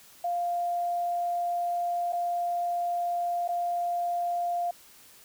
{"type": "tone with dropouts", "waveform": "sine", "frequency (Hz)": 698.5, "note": "F5", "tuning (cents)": 0, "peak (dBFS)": -26, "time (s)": [0.24, 4.71], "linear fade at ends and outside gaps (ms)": 5, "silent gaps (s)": [[2.124, 2.13], [3.478, 3.488]], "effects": ["white hiss -54 dBFS RMS until 5.24 s"]}